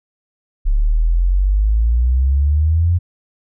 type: exponential sweep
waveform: sine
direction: up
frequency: 34.69 to 89.2 Hz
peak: -11 dBFS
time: 0.65-2.99 s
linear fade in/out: 20 ms
effects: none